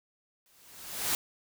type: noise with exponential growth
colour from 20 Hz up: white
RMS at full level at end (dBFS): -27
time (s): 0.46-1.15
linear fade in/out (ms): 1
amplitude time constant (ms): 150
effects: none